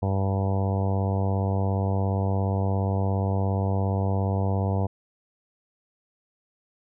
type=harmonic tone; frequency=97.2 Hz; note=G2; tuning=14 cents flat; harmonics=1 / 2 / 3 / 4 / 5 / 6 / 7 / 8 / 9 / 10; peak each=-23 / -30 / -37 / -37 / -34 / -38 / -35 / -39 / -38 / -42 dBFS; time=0.02-4.87 s; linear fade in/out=10 ms; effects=none